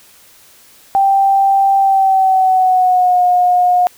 sine tone with pitch glide, 784 to 718.9 Hz, G5 to F5, 0 to +50 cents, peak -8 dBFS, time 0.95-3.87 s, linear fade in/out 0 ms, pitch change -150 cents, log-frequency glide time 1.78-3.23 s, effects white hiss -45 dBFS RMS until 3.97 s

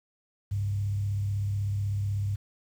sine tone with frequency modulation, 100.3 Hz, G2, 40 cents sharp, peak -26 dBFS, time 0.51-2.36 s, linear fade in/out 10 ms, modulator 36.1 Hz, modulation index 0.3, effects 9-bit

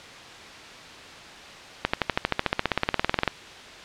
accelerating click train, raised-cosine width 0.3 ms, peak -4 dBFS, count 24, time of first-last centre 1.85-3.277 s, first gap 85 ms, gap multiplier 0.97, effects white hiss -42 dBFS RMS until 3.84 s + low-pass 4000 Hz 12 dB/octave

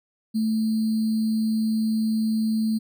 sine tone with sample-and-hold, 220 Hz, A3, in tune, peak -20 dBFS, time 0.34-2.79 s, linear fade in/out 20 ms, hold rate 4410 Hz, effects none

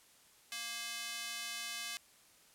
square tone with high-pass filter, 233.2 Hz, A#3, 1 cent sharp, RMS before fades -42 dBFS, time 0.52-1.97 s, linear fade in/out 0 ms, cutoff 2500 Hz, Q 0.83, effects white hiss -64 dBFS RMS until 2.54 s + low-pass 12000 Hz 12 dB/octave

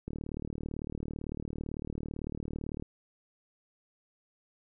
click train, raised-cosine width 3 ms, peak -24 dBFS, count 105, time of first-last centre 0.08-2.824 s, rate 37.9 Hz, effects none

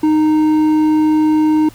triangle tone with hard clipping, 308.9 Hz, D#4, 12 cents flat, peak -11 dBFS, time 0.03-1.69 s, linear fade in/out 5 ms, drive 9 dB, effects added 112 Hz sine -40 dBFS peak until 1.74 s + pink hiss -43 dBFS RMS until 1.74 s

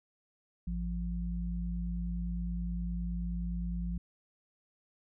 sine tone pair together, 55 / 174.61 Hz, A1 / F3, 0 / 0 cents, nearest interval octave + minor sixth, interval 2000 cents, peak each -34 / -36 dBFS, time 0.67-3.98 s, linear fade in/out 5 ms, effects none

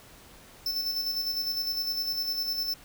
square tone with tremolo, 5300 Hz, E8, 9 cents sharp, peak -27 dBFS, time 0.66-2.74 s, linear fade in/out 2 ms, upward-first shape square, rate 9.9 Hz, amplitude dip 40%, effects pink hiss -52 dBFS RMS until 2.84 s

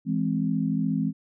sine chord, E augmented, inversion none, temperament equal, 164.81 / 207.7 / 261.6 Hz, E3 / G#3 / B#3, 0 / 0 / 0 cents, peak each -27 / -27 / -27 dBFS, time 0.05-1.13 s, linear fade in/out 50 ms, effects none

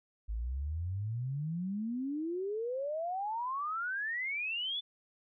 sine exponential sweep, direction up, 51.6 to 3520 Hz, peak -33 dBFS, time 0.28-4.81 s, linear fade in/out 20 ms, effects none

